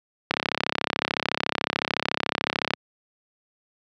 click train, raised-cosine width 0.3 ms, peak -5 dBFS, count 83, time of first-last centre 0.31-2.736 s, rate 33.8 Hz, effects high-pass 150 Hz 12 dB/octave

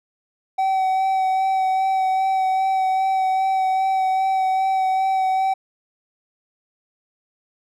triangle tone with vibrato, 762 Hz, G5, 49 cents flat, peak -15 dBFS, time 0.58-5.54 s, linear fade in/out 10 ms, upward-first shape sine, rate 2.5 Hz, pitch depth 15 cents each way, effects none

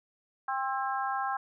harmonic tone with a mistuned harmonic, 265.5 Hz, C4, 25 cents sharp, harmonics 3 / 4 / 5 / 6, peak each -32 / -34 / -36 / -38 dBFS, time 0.48-1.37 s, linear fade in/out 5 ms, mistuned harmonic 6, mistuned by +23 cents, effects none

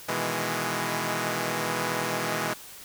5% pulse chord, E major seventh, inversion second, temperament equal, 123.47 / 155.56 / 164.81 / 207.7 Hz, B2 / D#3 / E3 / G#3, 0 / 0 / 0 / 0 cents, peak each -21 / -26 / -20 / -20 dBFS, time 0.08-2.54 s, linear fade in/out 10 ms, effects white hiss -45 dBFS RMS until 2.84 s

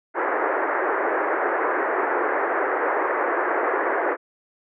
pink band-pass noise, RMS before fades -23 dBFS, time 0.14-4.17 s, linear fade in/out 50 ms, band 340 to 1900 Hz, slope 48 dB/octave, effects none

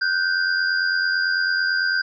sine tone cluster, 1461 / 1550 / 4828 Hz, F#6 / G6 / D8, -22 / -20 / +47 cents, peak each -25 / -20 / -27 dBFS, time 0.01-2.02 s, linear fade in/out 10 ms, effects none

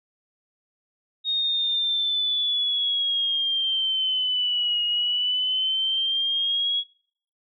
sine linear two-way sweep, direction down then up, 3729 to 2877 to 3340 Hz, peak -21 dBFS, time 1.24-6.84 s, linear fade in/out 50 ms, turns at 4.84 s, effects noise-tail reverb RT60 0.6 s tail -26 dB re dry

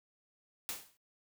white noise with exponential decay, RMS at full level -36 dBFS, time 0.69-0.97 s, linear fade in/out 0 ms, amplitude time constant 59 ms, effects noise-tail reverb RT60 0.1 s tail -23 dB re dry

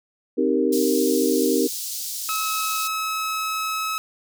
sine chord, C minor seventh, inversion none, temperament equal, 261.6 / 311.1 / 392 / 466.2 Hz, C4 / Eb4 / G4 / Bb4, 0 / 0 / 0 / 0 cents, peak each -23 dBFS, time 0.37-1.68 s, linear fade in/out 20 ms
pink high-pass noise, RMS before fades -30 dBFS, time 0.72-2.88 s, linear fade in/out 10 ms, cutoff 4500 Hz, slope 24 dB/octave
sawtooth tone, 1289 Hz, E6, 39 cents flat, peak -20 dBFS, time 2.29-3.98 s, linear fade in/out 0 ms
effects none

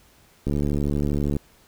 click train, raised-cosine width 3 ms, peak -12 dBFS, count 66, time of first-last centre 0.47-1.367 s, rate 72.5 Hz, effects pink hiss -56 dBFS RMS until 1.67 s

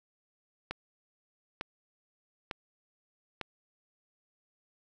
click train, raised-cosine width 0.3 ms, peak -19 dBFS, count 4, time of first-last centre 0.71-3.413 s, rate 1.11 Hz, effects none

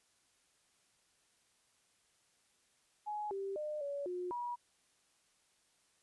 sine tone with pitch steps, 840 / 391.6 / 604 / 567 / 359.3 / 965 Hz, G#5 / G4 / D5 / C#5 / F4 / B5, +19 / -2 / +48 / +39 / +49 / -40 cents, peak -37 dBFS, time 3.06-4.56 s, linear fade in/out 20 ms, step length 250 ms, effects white hiss -73 dBFS RMS until 6.02 s + resampled to 24000 Hz

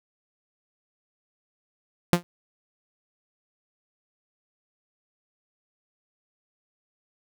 sawtooth tone with exponential decay, 174.61 Hz, F3, in tune, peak -8 dBFS, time 2.13-2.23 s, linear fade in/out 0 ms, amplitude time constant 20 ms, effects none

